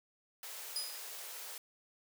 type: high-pass noise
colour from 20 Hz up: white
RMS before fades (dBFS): -46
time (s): 0.43-1.58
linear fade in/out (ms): 2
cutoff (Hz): 390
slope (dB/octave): 48
type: tone with exponential decay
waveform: 30% pulse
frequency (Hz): 4970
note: D#8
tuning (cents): -3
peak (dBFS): -30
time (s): 0.76-1.13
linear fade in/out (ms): 1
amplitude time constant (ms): 80
effects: none